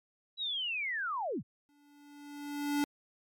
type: linear sweep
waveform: sine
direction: down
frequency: 3951 to 73.2 Hz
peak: -32 dBFS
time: 0.37-1.43 s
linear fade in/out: 50 ms
type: tone with exponential growth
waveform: square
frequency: 289.3 Hz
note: D4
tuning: 26 cents flat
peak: -27 dBFS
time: 1.69-2.84 s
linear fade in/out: 0 ms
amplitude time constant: 250 ms
effects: MP3 96 kbps